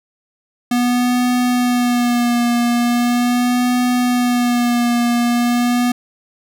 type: tone with vibrato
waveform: square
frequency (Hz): 243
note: B3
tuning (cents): -28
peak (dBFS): -14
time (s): 0.71-5.92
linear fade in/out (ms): 5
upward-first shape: sine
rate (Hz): 0.4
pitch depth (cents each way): 31
effects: none